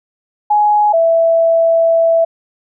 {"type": "tone pair in turn", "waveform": "sine", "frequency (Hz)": [837, 661.5], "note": ["G#5", "E5"], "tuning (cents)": [13, 6], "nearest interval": "major third", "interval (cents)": 407, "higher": "first", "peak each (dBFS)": -8, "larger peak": "neither", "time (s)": [[0.5, 0.93], [0.93, 2.25]], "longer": "second", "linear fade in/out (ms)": 10, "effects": []}